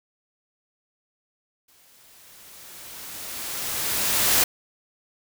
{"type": "noise with exponential growth", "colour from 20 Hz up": "white", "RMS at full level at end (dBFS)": -18, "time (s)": [1.68, 4.44], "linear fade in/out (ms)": 5, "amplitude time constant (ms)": 600, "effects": []}